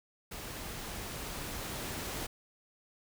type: noise with level ramp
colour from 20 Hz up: pink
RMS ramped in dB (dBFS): -43 to -38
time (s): 0.31-2.27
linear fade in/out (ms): 10
effects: none